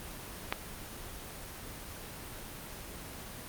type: click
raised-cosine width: 0.3 ms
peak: -13 dBFS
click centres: 0.525 s
effects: pink hiss -44 dBFS RMS until 3.48 s + Opus 24 kbps